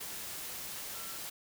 sine tone in noise, 1352 Hz, E6, 43 cents sharp, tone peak -52 dBFS, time 0.94-1.18 s, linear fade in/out 10 ms, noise white, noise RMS -42 dBFS, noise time 0-1.3 s, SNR -13 dB, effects none

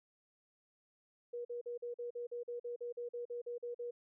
sine tone bursts, 480 Hz, B4, 49 cents flat, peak -39 dBFS, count 16, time 1.33-3.91 s, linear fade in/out 10 ms, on 120 ms, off 44 ms, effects none

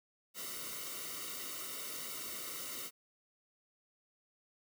white noise with comb filter, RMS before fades -43 dBFS, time 0.34-2.91 s, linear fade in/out 50 ms, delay 1.2 ms, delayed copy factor -0.85, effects none

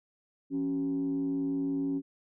sine tone with frequency modulation, 277.2 Hz, C#4, in tune, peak -27 dBFS, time 0.5-2.02 s, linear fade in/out 50 ms, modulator 106 Hz, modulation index 0.45, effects tanh soft clip ceiling -23 dBFS

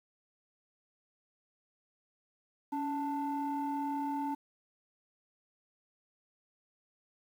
triangle ring-modulated tone, 300.5 Hz, D4, 40 cents sharp, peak -26 dBFS, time 2.72-4.35 s, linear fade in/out 10 ms, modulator 582 Hz, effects tanh soft clip ceiling -26 dBFS + 10-bit

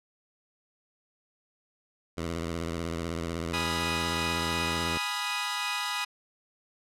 10% pulse tone with vibrato, 83.5 Hz, E2, 23 cents sharp, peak -23 dBFS, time 2.17-4.98 s, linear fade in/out 10 ms, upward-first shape sine, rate 16 Hz, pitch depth 87 cents each way
15% pulse chord, F half-diminished seventh, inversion first, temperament equal, 830.6 / 987.8 / 1244.5 / 1396.9 Hz, Ab5 / Cb6 / Eb6 / F6, 0 / 0 / 0 / 0 cents, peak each -30 / -27 / -27 / -33 dBFS, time 3.53-6.05 s, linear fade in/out 10 ms
effects low-pass 10000 Hz 12 dB/octave

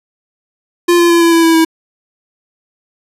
square tone with pitch steps, 347.9 / 343.9 / 340 / 336 / 332.2 / 328.4 / 324.6 Hz, F4 / F4 / F4 / E4 / E4 / E4 / E4, -7 / -27 / -46 / +33 / +13 / -6 / -27 cents, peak -7 dBFS, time 0.88-1.65 s, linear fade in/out 10 ms, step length 110 ms, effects resampled to 32000 Hz

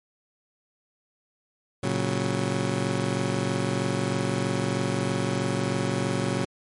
20% pulse chord, F# major, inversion first, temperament just, 115.62 / 138.75 / 185 Hz, A#2 / C#3 / F#3, -14 / +2 / 0 cents, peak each -24 dBFS, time 1.83-6.45 s, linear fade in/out 5 ms, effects MP3 48 kbps

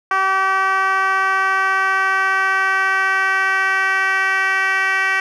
10% pulse tone with band-pass filter sweep, 383.6 Hz, G4, 37 cents flat, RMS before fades -17 dBFS, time 0.11-5.2 s, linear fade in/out 2 ms, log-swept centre 1200 to 1900 Hz, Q 2.2, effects none

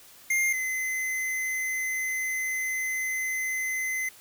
square tone pair in turn, 2113 / 2046 Hz, C7 / C7, +16 / -39 cents, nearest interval minor second, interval 55 cents, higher first, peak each -23 / -28 dBFS, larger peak first, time 0.3-0.53 / 0.53-4.09 s, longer second, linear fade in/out 5 ms, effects white hiss -52 dBFS RMS until 4.2 s

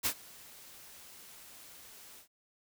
white noise with ADSR envelope, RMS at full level -29 dBFS, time 0.03-2.28 s, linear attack 29 ms, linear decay 75 ms, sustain -24 dB, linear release 100 ms, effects none

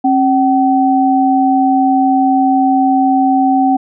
sine tone pair together, 269.4 / 762 Hz, C#4 / G5, -49 / -49 cents, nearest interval octave + tritone, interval 1800 cents, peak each -11 dBFS, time 0.04-3.77 s, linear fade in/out 10 ms, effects none

